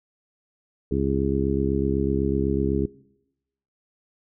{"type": "harmonic tone", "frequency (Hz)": 68, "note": "C#2", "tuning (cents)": -33, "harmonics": [1, 2, 3, 4, 5, 6], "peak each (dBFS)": [-28, -28, -28, -28, -28, -28], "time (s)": [0.91, 2.86], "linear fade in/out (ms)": 5, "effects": ["noise-tail reverb RT60 0.9 s tail -22 dB re dry"]}